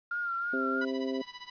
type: tone with vibrato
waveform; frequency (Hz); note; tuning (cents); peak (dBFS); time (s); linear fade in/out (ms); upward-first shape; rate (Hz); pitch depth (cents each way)
sine; 1396; F6; -1; -30; 0.11-0.85; 5; sine; 3.1; 41
type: harmonic tone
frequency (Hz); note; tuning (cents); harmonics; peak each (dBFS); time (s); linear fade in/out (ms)
132.1; C3; +17; 2 / 3 / 4 / 5; -32 / -35 / -38 / -44; 0.53-1.22; 5
type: tone with tremolo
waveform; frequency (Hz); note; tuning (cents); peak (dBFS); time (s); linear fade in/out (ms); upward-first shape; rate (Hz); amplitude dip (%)
10% pulse; 987.8; B5; 0; -31; 0.81-1.5; 5; sine; 15; 85
effects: resampled to 11025 Hz + 10-bit